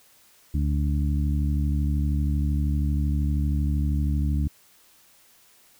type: harmonic tone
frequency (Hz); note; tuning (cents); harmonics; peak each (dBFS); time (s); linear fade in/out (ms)
72.8; D2; -15; 1 / 2 / 3 / 4; -22 / -28 / -32 / -34; 0.54-4.48; 5
effects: white hiss -57 dBFS RMS until 5.79 s